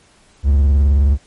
triangle tone with vibrato, 70.3 Hz, C#2, 25 cents sharp, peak -7 dBFS, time 0.43-1.18 s, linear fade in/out 50 ms, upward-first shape sine, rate 19 Hz, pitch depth 120 cents each way, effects pink hiss -51 dBFS RMS until 1.26 s + MP3 48 kbps

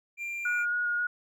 triangle tone, 2380 Hz, D7, 22 cents sharp, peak -31 dBFS, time 0.17-0.66 s, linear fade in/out 50 ms
sine tone with vibrato, 1442 Hz, F#6, 45 cents flat, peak -26 dBFS, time 0.45-1.07 s, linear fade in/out 5 ms, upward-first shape square, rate 3.7 Hz, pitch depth 10 cents each way
effects none

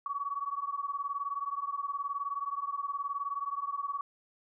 sine beating tone pair, 1122 / 1141 Hz, C#6 / C#6, +21 / +50 cents, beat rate 19 Hz, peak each -35 / -36 dBFS, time 0.06-4.01 s, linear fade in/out 2 ms, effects none

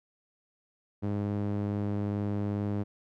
sawtooth tone with band-pass filter, 102.3 Hz, G#2, 26 cents flat, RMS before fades -31 dBFS, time 1.02-2.84 s, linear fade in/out 20 ms, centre 240 Hz, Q 0.77, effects none

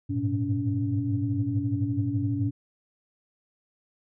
sine tone cluster, 98.8 / 103.5 / 110.3 / 122.4 / 283.9 Hz, G2 / G#2 / A2 / B2 / C#4, +14 / -5 / +5 / -15 / +41 cents, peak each -32 / -34 / -29 / -31 / -28 dBFS, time 0.09-2.51 s, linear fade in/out 20 ms, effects tanh soft clip ceiling -13 dBFS

